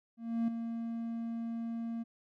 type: tone with ADSR envelope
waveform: triangle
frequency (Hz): 230.3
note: A#3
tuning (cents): -21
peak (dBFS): -25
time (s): 0.17-2.04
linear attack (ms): 310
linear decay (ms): 5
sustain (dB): -8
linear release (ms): 21
effects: none